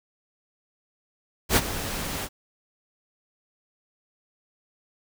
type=noise with ADSR envelope; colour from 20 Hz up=pink; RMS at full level=-17 dBFS; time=1.49-2.29 s; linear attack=74 ms; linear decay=39 ms; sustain=-14 dB; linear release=51 ms; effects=none